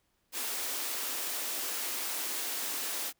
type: high-pass noise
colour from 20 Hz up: white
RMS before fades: -35 dBFS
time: 0.32-3.13 s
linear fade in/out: 50 ms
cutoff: 250 Hz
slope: 48 dB/octave
effects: pink hiss -75 dBFS RMS until 3.19 s